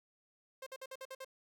sawtooth tone bursts, 528 Hz, C5, 16 cents sharp, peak -40 dBFS, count 7, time 0.62-1.247 s, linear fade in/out 5 ms, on 45 ms, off 52 ms, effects none

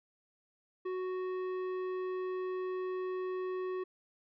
sine tone with tanh clipping, 370 Hz, F#4, in tune, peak -36 dBFS, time 0.85-3.84 s, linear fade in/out 10 ms, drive 12 dB, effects none

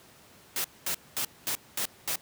white noise bursts, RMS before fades -30 dBFS, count 6, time 0.56-2.158 s, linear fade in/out 2 ms, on 83 ms, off 220 ms, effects pink hiss -55 dBFS RMS until 2.21 s + high-pass 100 Hz 12 dB/octave

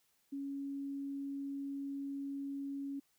sine tone, 278 Hz, C#4, 5 cents sharp, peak -38 dBFS, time 0.32-3 s, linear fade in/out 10 ms, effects white hiss -75 dBFS RMS until 3.18 s

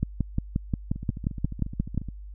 two click trains, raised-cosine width 5 ms, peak -12 / -23 dBFS, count 12 / 17, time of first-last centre 0.03-1.977 / 0.96-2.087 s, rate 5.65 / 14.2 Hz, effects added 50 Hz sine -38 dBFS peak until 2.34 s

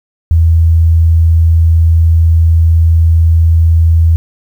sine tone, 82.1 Hz, E2, 6 cents flat, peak -4 dBFS, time 0.31-4.16 s, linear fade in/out 0 ms, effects 7-bit

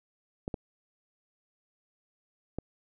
clicks, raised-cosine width 2 ms, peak -20 dBFS, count 3, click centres 0.479 / 0.542 / 2.586 s, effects none

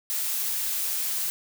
blue noise, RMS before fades -28 dBFS, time 0.1-1.3 s, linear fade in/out 0 ms, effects none

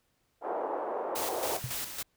white band-pass noise, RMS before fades -34 dBFS, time 0.41-1.6 s, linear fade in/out 50 ms, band 390 to 840 Hz, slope 24 dB/octave
white noise with tremolo, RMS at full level -35 dBFS, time 1.15-2.03 s, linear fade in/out 10 ms, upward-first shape square, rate 3.6 Hz, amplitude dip 55%
sine tone with exponential decay, 125.2 Hz, B2, 24 cents sharp, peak -29 dBFS, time 1.64-1.77 s, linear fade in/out 0 ms, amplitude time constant 28 ms
effects pink hiss -74 dBFS RMS until 2.16 s

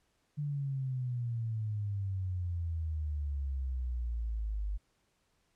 sine exponential sweep, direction down, 148.7 to 49.3 Hz, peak -32 dBFS, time 0.37-4.78 s, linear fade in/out 20 ms, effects pink hiss -75 dBFS RMS until 5.55 s + low-pass 10000 Hz 12 dB/octave

